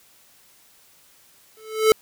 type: tone with exponential growth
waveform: square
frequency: 436.5 Hz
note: A4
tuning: 14 cents flat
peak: -10 dBFS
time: 1.57-1.92 s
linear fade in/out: 1 ms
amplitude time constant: 75 ms
effects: white hiss -55 dBFS RMS until 2.01 s